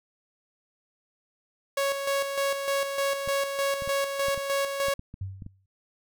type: tone with tremolo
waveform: sawtooth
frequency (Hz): 554.4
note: C#5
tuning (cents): 0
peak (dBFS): -20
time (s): 1.77-4.94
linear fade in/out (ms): 5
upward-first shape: square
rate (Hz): 3.3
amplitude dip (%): 50
type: clicks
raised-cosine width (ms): 5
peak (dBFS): -28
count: 10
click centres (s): 3.276 / 3.822 / 3.876 / 4.284 / 4.377 / 4.884 / 4.994 / 5.141 / 5.422 / 5.464
type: tone with exponential decay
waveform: sine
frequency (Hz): 96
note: G2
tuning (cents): -36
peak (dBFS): -28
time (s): 5.21-5.66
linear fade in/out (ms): 5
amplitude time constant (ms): 97
effects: none